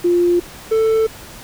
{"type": "tone pair in turn", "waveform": ["sine", "triangle"], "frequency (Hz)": [349.9, 443.3], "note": ["F4", "A4"], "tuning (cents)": [3, 13], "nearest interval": "major third", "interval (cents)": 410, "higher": "second", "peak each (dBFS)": [-11, -10], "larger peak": "second", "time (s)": [[0.04, 0.4], [0.71, 1.07]], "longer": "neither", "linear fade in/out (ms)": 10, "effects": ["pink hiss -37 dBFS RMS until 1.43 s"]}